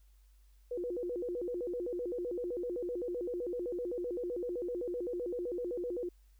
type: tone with vibrato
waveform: sine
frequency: 415.3 Hz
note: G#4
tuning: in tune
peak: -34 dBFS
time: 0.71-6.09 s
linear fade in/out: 5 ms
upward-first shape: square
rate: 7.8 Hz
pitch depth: 280 cents each way
effects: added 49 Hz sine -59 dBFS peak until 6.39 s + white hiss -75 dBFS RMS until 6.39 s